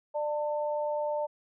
sine tone pair together, 595.3 / 895 Hz, D5 / A5, +23 / +29 cents, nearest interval perfect fifth, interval 706 cents, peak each -29 / -34 dBFS, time 0.14-1.27 s, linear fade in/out 20 ms, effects none

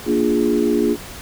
sine chord, Bb dominant seventh, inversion none, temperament equal, 233.1 / 293.7 / 349.2 / 415.3 Hz, Bb3 / D4 / F4 / Ab4, 0 / 0 / 0 / 0 cents, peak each -20 dBFS, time 0.05-0.97 s, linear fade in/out 50 ms, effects pink hiss -35 dBFS RMS until 1.21 s

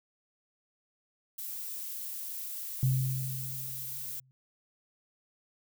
violet noise, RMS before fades -39 dBFS, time 1.38-4.2 s, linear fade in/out 5 ms
sine tone with exponential decay, 130.81 Hz, C3, in tune, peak -22 dBFS, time 2.83-4.31 s, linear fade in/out 0 ms, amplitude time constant 320 ms
effects none

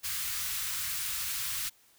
white band-stop noise, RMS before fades -34 dBFS, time 0.03-1.7 s, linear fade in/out 20 ms, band 130 to 1200 Hz, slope 24 dB/octave, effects white hiss -63 dBFS RMS until 1.98 s

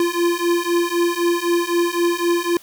square beating tone pair, 342.8 / 346.7 Hz, F4 / F4, -32 / -13 cents, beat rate 3.9 Hz, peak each -21 / -20 dBFS, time 0-2.57 s, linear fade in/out 2 ms, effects white hiss -47 dBFS RMS until 2.62 s

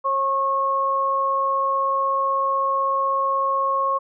sine tone pair together, 541.7 / 1091 Hz, C#5 / C#6, -40 / -28 cents, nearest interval octave, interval 1212 cents, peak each -26 / -19 dBFS, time 0.04-3.99 s, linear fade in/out 20 ms, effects none

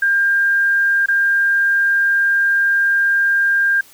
sine tone with dropouts, 1600 Hz, G6, 35 cents sharp, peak -12 dBFS, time 0.02-3.81 s, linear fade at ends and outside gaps 5 ms, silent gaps 1.06-1.084 s, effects white hiss -46 dBFS RMS until 3.93 s

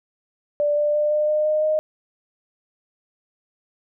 sine tone with pitch steps, 587.3 / 592.4 / 597.6 / 602.8 / 608 / 613.3 / 618.6 Hz, D5 / D5 / D5 / D5 / D#5 / D#5 / D#5, 0 / +15 / +30 / +45 / -40 / -25 / -10 cents, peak -17 dBFS, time 0.6-1.79 s, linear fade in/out 0 ms, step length 170 ms, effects none

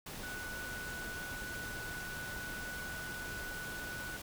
sine tone in noise, 1480 Hz, F#6, in tune, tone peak -42 dBFS, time 0.23-4.17 s, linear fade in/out 5 ms, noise pink, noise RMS -45 dBFS, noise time 0.06-4.22 s, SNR 0 dB, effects none

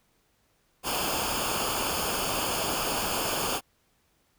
pink noise with comb filter, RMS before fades -29 dBFS, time 0.83-3.61 s, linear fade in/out 50 ms, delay 0.51 ms, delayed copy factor -0.75, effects pink hiss -69 dBFS RMS until 4.38 s

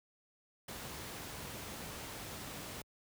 pink noise, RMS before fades -45 dBFS, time 0.68-2.82 s, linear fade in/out 5 ms, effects high-pass 60 Hz 12 dB/octave

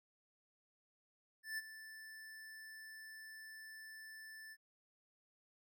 square tone with ADSR envelope, 1760 Hz, A6, in tune, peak -39 dBFS, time 1.43-4.57 s, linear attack 150 ms, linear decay 28 ms, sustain -13 dB, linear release 49 ms, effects none

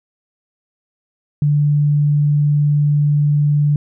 sine tone, 146.83 Hz, D3, in tune, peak -11 dBFS, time 1.42-3.76 s, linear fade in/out 2 ms, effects none

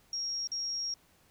sine tone with dropouts, 5590 Hz, F8, 1 cent sharp, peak -32 dBFS, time 0.13-0.94 s, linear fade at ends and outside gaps 2 ms, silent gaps 0.473-0.517 s, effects pink hiss -65 dBFS RMS until 1.3 s

